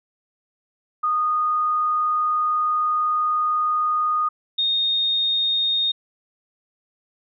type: tone pair in turn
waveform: sine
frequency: 1233 / 3695 Hz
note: D#6 / A#7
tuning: -16 / -16 cents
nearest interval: octave + perfect fifth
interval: 1900 cents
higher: second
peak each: -18 dBFS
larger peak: neither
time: 1.03-4.29 / 4.58-5.92 s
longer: first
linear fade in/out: 10 ms
effects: none